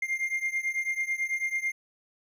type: beating tone pair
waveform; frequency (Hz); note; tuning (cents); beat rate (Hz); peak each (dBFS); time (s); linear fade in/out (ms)
triangle; 2107 / 2116.1; C7 / C7; +12 / +19; 9.1; -28 / -30; 0.02-1.72; 5
effects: none